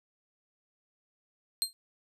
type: tone with exponential decay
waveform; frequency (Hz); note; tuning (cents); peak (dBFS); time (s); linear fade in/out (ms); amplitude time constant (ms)
25% pulse; 4186; C8; 0; -18; 1.62-1.73; 0; 23
effects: none